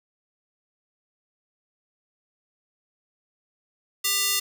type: tone with high-pass filter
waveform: square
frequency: 397 Hz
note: G4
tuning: 22 cents sharp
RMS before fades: -24 dBFS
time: 4.04-4.4 s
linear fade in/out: 10 ms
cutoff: 3500 Hz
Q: 0.68
effects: 8-bit